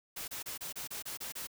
white noise bursts, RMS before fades -41 dBFS, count 9, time 0.16-1.472 s, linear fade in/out 10 ms, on 120 ms, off 29 ms, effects none

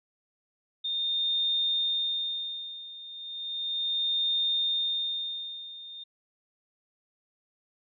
sine tone with tremolo, 3642 Hz, A#7, 41 cents flat, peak -24 dBFS, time 0.84-6.04 s, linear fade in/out 10 ms, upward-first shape sine, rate 0.35 Hz, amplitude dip 85%, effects none

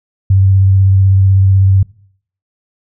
sine tone with vibrato, 96.3 Hz, G2, 30 cents flat, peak -5 dBFS, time 0.3-1.83 s, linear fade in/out 5 ms, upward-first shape sine, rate 16 Hz, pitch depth 18 cents each way, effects noise-tail reverb RT60 0.6 s tail -23 dB re dry

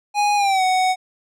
square tone with pitch glide, 826 to 744.4 Hz, G#5 to F#5, -10 to +10 cents, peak -16 dBFS, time 0.14-0.96 s, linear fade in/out 50 ms, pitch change -180 cents, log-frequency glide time 0.36-0.63 s, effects low-pass 8000 Hz 12 dB/octave

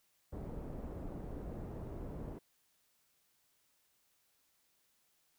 pink low-pass noise, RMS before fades -44 dBFS, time 0.32-2.39 s, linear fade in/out 10 ms, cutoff 530 Hz, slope 12 dB/octave, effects white hiss -75 dBFS RMS until 5.38 s

